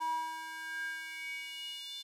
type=tone with high-pass filter sweep; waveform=square; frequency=321.2 Hz; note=E4; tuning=45 cents flat; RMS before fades=-40 dBFS; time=0-2.03 s; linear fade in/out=20 ms; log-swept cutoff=890 to 3700 Hz; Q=7.2; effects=resampled to 32000 Hz